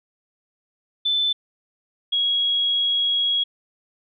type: tone pair in turn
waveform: sine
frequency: 3520 / 3314 Hz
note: A7 / G#7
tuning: 0 / -4 cents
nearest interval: minor second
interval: 104 cents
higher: first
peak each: -18 dBFS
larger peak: neither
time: 1.05-1.33 / 2.12-3.44 s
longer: second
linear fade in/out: 10 ms
effects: none